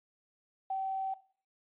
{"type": "tone with quantisation", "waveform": "sine", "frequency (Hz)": 769, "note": "G5", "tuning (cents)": -33, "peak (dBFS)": -31, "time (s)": [0.7, 1.14], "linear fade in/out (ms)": 5, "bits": 10, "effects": ["noise-tail reverb RT60 0.4 s tail -17 dB re dry", "resampled to 8000 Hz"]}